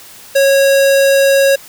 square tone, 549 Hz, C#5, 17 cents flat, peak -8 dBFS, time 0.35-1.56 s, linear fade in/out 10 ms, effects white hiss -37 dBFS RMS until 1.68 s

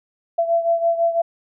sine beating tone pair, 672 / 678 Hz, E5 / E5, +33 / +49 cents, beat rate 6 Hz, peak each -17 / -22 dBFS, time 0.38-1.22 s, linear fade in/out 10 ms, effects none

